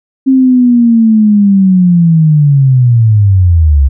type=linear sweep; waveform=sine; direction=down; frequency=267.8 to 65.41 Hz; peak=-3 dBFS; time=0.26-3.89 s; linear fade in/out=20 ms; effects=none